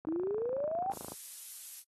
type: click train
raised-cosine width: 1 ms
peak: -30 dBFS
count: 30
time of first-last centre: 0.05-1.12 s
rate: 27.1 Hz
type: exponential sweep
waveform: sine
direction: up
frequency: 307.6 to 804 Hz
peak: -31 dBFS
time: 0.07-0.92 s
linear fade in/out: 0 ms
type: noise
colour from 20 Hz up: violet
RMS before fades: -42 dBFS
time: 0.91-1.84 s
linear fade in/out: 50 ms
effects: high-pass 100 Hz 12 dB/octave + AAC 32 kbps